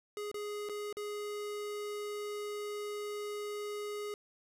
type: tone with dropouts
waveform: square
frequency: 415.3 Hz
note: G#4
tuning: in tune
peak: -38 dBFS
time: 0.17-4.14 s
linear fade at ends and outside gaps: 1 ms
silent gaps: 0.315-0.343 / 0.689-0.695 / 0.927-0.969 s
effects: resampled to 32000 Hz + 11-bit